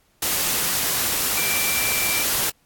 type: tone in noise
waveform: sine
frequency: 2349 Hz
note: D7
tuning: in tune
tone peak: -25 dBFS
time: 1.37-2.23 s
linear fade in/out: 5 ms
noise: white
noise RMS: -22 dBFS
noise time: 0.22-2.5 s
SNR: -6 dB
effects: pink hiss -62 dBFS RMS until 2.65 s + AAC 64 kbps